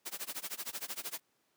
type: noise with tremolo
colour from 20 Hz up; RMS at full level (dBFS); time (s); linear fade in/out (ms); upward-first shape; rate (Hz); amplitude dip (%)
white; -38; 0.05-1.2; 20; sine; 13; 95
effects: pink hiss -75 dBFS RMS until 1.56 s + high-pass 200 Hz 12 dB/octave